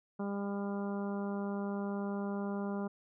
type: harmonic tone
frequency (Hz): 200.5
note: G3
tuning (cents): +39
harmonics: 1 / 2 / 3 / 4 / 5 / 6 / 7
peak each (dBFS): -35 / -41 / -45 / -47 / -49 / -51 / -52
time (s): 0.19-2.88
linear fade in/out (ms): 10
effects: none